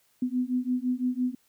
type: beating tone pair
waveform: sine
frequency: 248 / 253.9 Hz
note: B3 / B3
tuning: +7 / +48 cents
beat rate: 5.9 Hz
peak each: -28 dBFS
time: 0.22-1.35 s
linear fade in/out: 5 ms
effects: white hiss -67 dBFS RMS until 1.48 s